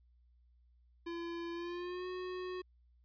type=tone with pitch glide; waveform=square; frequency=339.6 to 366.1 Hz; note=F4 to F#4; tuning=-48 to -18 cents; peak=-40 dBFS; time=1.06-2.62 s; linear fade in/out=10 ms; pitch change=+130 cents; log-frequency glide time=1.53-2.07 s; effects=added 60 Hz sine -64 dBFS peak until 3.04 s + resampled to 11025 Hz